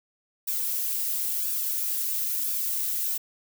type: noise with flanger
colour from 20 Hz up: violet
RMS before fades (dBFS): -28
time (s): 0.47-3.18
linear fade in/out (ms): 10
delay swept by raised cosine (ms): 0.97 to 3.47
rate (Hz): 0.98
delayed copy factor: -0.5
effects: none